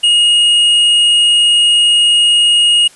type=tone with tanh clipping; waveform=sine; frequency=2869 Hz; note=F7; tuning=46 cents sharp; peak=-8 dBFS; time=0.03-2.88 s; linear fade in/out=10 ms; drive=8 dB; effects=white hiss -42 dBFS RMS until 2.95 s + resampled to 24000 Hz